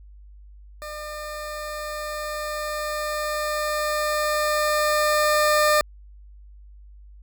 20% pulse tone with level ramp, 603 Hz, D5, 46 cents sharp, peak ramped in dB -28 to -11 dBFS, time 0.82-5.81 s, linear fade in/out 0 ms, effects added 50 Hz sine -43 dBFS peak until 7.22 s

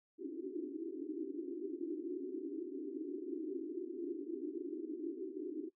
pink band-pass noise, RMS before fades -42 dBFS, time 0.18-5.7 s, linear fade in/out 50 ms, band 280 to 390 Hz, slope 96 dB/octave, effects noise-tail reverb RT60 0.1 s tail -18 dB re dry

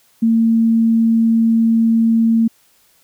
sine tone, 227.1 Hz, A#3, 45 cents flat, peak -10 dBFS, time 0.22-2.48 s, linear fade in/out 10 ms, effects white hiss -55 dBFS RMS until 3.03 s

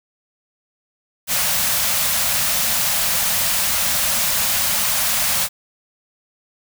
white band-stop noise, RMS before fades -19 dBFS, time 1.27-5.49 s, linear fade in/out 50 ms, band 240 to 510 Hz, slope 96 dB/octave, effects none

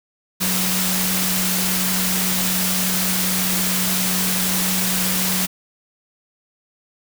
sine tone in noise, 185 Hz, F#3, in tune, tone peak -24 dBFS, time 0.4-5.47 s, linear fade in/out 20 ms, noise white, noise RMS -21 dBFS, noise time 0.4-5.47 s, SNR -6 dB, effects none

